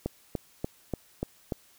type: click train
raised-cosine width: 2 ms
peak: -16 dBFS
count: 6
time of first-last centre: 0.06-1.522 s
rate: 3.42 Hz
effects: white hiss -60 dBFS RMS until 1.78 s